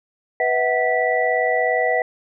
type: tone cluster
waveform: sine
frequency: 493.7 / 647 / 744 / 1965 Hz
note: B4 / E5 / F#5 / B6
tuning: -1 / -32 / +9 / -9 cents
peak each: -22 dBFS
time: 0.4-2.02 s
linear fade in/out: 2 ms
effects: none